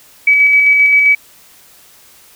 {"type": "tone with tremolo", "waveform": "sine", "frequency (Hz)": 2283, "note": "D7", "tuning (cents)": -50, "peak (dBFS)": -5, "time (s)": [0.27, 1.15], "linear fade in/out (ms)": 5, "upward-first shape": "square", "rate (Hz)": 7.6, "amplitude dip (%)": 25, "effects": ["white hiss -44 dBFS RMS until 2.35 s"]}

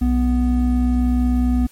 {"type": "tone pair together", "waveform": "triangle", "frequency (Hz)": [61.8, 247.2], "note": ["B1", "B3"], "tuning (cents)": [2, 2], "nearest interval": "2 octaves", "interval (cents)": 2400, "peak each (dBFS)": -15, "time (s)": [0.01, 1.67], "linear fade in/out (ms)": 10, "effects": ["white hiss -51 dBFS RMS until 1.71 s", "MP3 64 kbps"]}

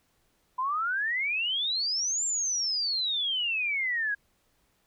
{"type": "exponential two-way sweep", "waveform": "sine", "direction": "up then down", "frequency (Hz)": [994, 7450, 1619], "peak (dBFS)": -26, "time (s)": [0.58, 4.15], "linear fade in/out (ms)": 10, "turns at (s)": 2.25, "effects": ["pink hiss -70 dBFS RMS until 4.86 s"]}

